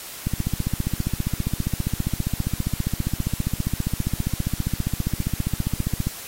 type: click train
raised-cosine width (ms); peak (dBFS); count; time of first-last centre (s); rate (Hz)
5; -10; 88; 0.27-6.07; 15
effects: white hiss -37 dBFS RMS until 6.27 s + AAC 48 kbps